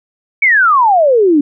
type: exponential sweep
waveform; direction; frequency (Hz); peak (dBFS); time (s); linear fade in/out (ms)
sine; down; 2300 to 277.2; -6; 0.42-1.41; 5
effects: none